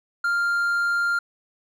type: tone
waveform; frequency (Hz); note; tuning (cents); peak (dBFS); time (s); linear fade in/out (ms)
triangle; 1396.9; F6; 0; -18; 0.24-1.19; 5
effects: none